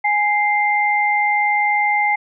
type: tone pair together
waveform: sine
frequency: 830.6 / 2093 Hz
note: G#5 / C7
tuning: 0 / 0 cents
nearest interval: octave + major third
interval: 1600 cents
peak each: -17 dBFS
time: 0.04-2.16 s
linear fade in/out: 10 ms
effects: none